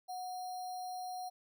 sine tone with sample-and-hold, 734 Hz, F#5, 14 cents flat, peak -39 dBFS, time 0.08-1.3 s, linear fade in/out 20 ms, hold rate 4900 Hz, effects none

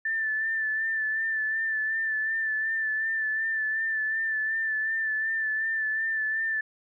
sine tone with vibrato, 1767 Hz, A6, 7 cents sharp, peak -25 dBFS, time 0.05-6.61 s, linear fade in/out 5 ms, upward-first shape sine, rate 2.7 Hz, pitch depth 29 cents each way, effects none

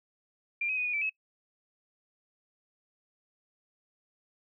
sine tone with pitch steps, 2386 / 2534 / 2484 / 2458 / 2322 / 2576 Hz, D7 / D#7 / D#7 / D#7 / D7 / E7, +27 / +31 / -3 / -22 / -20 / -41 cents, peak -28 dBFS, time 0.61-1.096 s, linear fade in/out 5 ms, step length 81 ms, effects noise-tail reverb RT60 0.1 s tail -24 dB re dry

